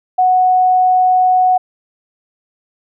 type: tone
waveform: sine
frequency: 738 Hz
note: F#5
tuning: 5 cents flat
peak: -8 dBFS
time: 0.18-1.58 s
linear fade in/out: 10 ms
effects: none